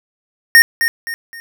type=tone with echo; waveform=square; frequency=1844 Hz; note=A#6; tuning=19 cents flat; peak=-4 dBFS; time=0.55-0.62 s; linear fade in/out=0 ms; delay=260 ms; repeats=3; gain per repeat=-9 dB; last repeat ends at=1.4 s; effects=none